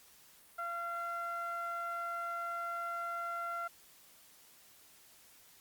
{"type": "tone with low-pass filter", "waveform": "sawtooth", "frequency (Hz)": 686, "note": "F5", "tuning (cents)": -31, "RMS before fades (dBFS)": -39, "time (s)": [0.58, 3.68], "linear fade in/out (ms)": 10, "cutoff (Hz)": 1500, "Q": 6.8, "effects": ["white hiss -61 dBFS RMS until 5.6 s", "Opus 48 kbps"]}